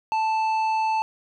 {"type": "tone with tanh clipping", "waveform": "sine", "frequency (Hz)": 880, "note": "A5", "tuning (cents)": 0, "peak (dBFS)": -22, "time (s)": [0.12, 1.02], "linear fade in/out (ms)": 0, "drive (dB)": 9, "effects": []}